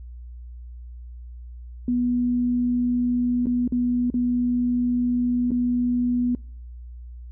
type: tone with dropouts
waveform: sine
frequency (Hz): 244.8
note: B3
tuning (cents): -15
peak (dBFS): -19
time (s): 1.88-6.35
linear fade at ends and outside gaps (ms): 2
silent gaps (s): 3.458-3.468 / 3.677-3.722 / 4.102-4.141 / 5.507-5.516
effects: noise-tail reverb RT60 0.5 s tail -25 dB re dry + added 60 Hz sine -36 dBFS peak until 7.31 s